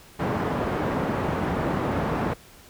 pink band-pass noise, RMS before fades -26 dBFS, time 0.19-2.34 s, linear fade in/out 10 ms, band 100 to 1200 Hz, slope 12 dB/octave, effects pink hiss -50 dBFS RMS until 2.69 s

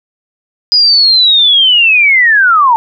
sine linear sweep, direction down, 4978 to 880 Hz, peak -4 dBFS, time 0.72-2.76 s, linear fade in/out 0 ms, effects none

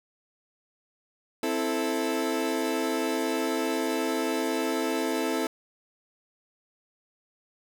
30% pulse chord, A minor, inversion first, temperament equal, 261.6 / 329.6 / 440 Hz, C4 / E4 / A4, 0 / 0 / 0 cents, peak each -28 / -27 / -28 dBFS, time 1.43-5.47 s, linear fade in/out 2 ms, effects none

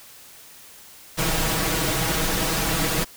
pink noise with comb filter, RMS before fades -23 dBFS, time 1.17-3.05 s, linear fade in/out 20 ms, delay 6.2 ms, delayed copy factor +0.75, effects white hiss -46 dBFS RMS until 3.16 s

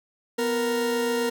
40% pulse tone pair together, 246.9 / 466.1 Hz, B3 / A#4, 0 / 0 cents, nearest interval major seventh, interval 1100 cents, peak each -28 / -23 dBFS, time 0.38-1.3 s, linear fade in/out 10 ms, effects none

